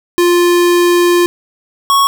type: tone pair in turn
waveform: square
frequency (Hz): 350 / 1107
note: F4 / C#6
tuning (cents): +4 / -3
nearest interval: octave + minor sixth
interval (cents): 1993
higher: second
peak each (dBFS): -8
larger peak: neither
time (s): 0.18-1.26 / 1.9-2.07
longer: first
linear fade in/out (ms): 0
effects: none